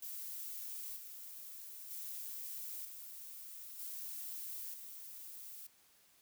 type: noise with tremolo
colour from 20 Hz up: violet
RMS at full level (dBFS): -45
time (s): 0.02-5.67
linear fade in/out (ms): 5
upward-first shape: square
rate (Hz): 0.53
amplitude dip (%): 45
effects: white hiss -68 dBFS RMS until 6.21 s